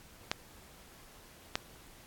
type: clicks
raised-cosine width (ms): 0.2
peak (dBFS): -12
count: 2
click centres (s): 0.315 / 1.555
effects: pink hiss -56 dBFS RMS until 2.06 s + AAC 64 kbps